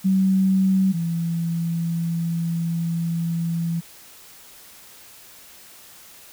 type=tone pair in turn; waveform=sine; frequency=190.5 / 167.37 Hz; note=G3 / E3; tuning=-49 / +27 cents; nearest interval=major second; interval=224 cents; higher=first; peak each=-15 / -21 dBFS; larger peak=first; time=0.04-0.93 / 0.93-3.81 s; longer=second; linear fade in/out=20 ms; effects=white hiss -46 dBFS RMS until 6.32 s